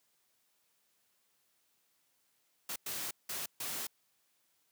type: noise bursts at uneven times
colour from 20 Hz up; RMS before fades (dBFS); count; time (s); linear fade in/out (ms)
white; -39; 4; 2.69-2.76 / 2.86-3.11 / 3.29-3.46 / 3.6-3.87; 5
effects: white hiss -75 dBFS RMS until 4.71 s + high-pass 100 Hz 12 dB/octave